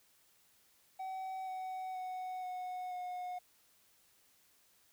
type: tone with pitch steps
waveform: triangle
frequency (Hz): 758 / 749.3 / 740.7 / 732.2 / 723.8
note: F#5 / F#5 / F#5 / F#5 / F#5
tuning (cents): +42 / +22 / +2 / -18 / -38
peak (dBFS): -37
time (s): 0.99-3.39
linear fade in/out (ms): 10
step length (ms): 480
effects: white hiss -69 dBFS RMS until 4.92 s